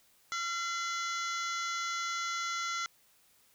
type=harmonic tone with a mistuned harmonic; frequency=683 Hz; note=F5; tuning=39 cents flat; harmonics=2 / 3 / 4 / 5 / 6 / 7 / 8 / 9 / 10; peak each=-35 / -39 / -50 / -44 / -44 / -51 / -48 / -43 / -49 dBFS; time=0.32-2.86 s; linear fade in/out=0 ms; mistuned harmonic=4; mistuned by=+130 cents; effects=white hiss -66 dBFS RMS until 3.54 s

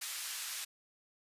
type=band-pass noise; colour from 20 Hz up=white; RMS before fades=-41 dBFS; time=0.01-0.65 s; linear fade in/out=10 ms; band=1400 to 11000 Hz; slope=12 dB/octave; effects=resampled to 32000 Hz

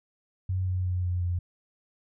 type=tone with pitch steps; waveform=sine; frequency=93 / 91.77 / 90.56 / 89.37 / 88.19 Hz; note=F#2 / F#2 / F#2 / F2 / F2; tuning=+9 / -14 / -37 / +40 / +17 cents; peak=-25 dBFS; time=0.49-1.39 s; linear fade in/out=5 ms; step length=180 ms; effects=none

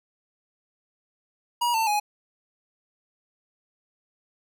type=tone with pitch steps; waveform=square; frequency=958 / 893.8 / 834 Hz; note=A#5 / A5 / G#5; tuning=+47 / +27 / +7 cents; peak=-22 dBFS; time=1.61-2 s; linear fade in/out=10 ms; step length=130 ms; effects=none

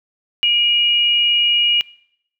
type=tone pair together; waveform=sine; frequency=2383 / 2878 Hz; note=D7 / F#7; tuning=+25 / -49 cents; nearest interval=minor third; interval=326 cents; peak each=-22 / -12 dBFS; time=0.43-1.81 s; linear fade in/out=0 ms; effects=noise-tail reverb RT60 0.7 s tail -22 dB re dry

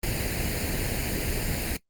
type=noise with comb filter; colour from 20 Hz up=pink; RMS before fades=-28 dBFS; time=0.03-1.77 s; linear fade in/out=5 ms; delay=0.43 ms; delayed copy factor=+0.7; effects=noise-tail reverb RT60 0.1 s tail -20 dB re dry + Opus 32 kbps

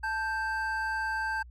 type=tone pair together; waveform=triangle; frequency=880 / 1570.7 Hz; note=A5 / G6; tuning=0 / +3 cents; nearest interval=minor seventh; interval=1003 cents; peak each=-31 / -29 dBFS; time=0.03-1.43 s; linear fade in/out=10 ms; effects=added 60 Hz sine -46 dBFS peak until 1.5 s

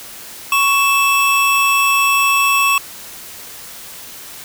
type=tone pair together; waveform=square; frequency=1110.4 / 2637 Hz; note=C#6 / E7; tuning=+3 / 0 cents; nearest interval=octave + minor third; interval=1497 cents; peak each=-15 dBFS; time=0.52-2.78 s; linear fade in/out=2 ms; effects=white hiss -34 dBFS RMS until 4.44 s

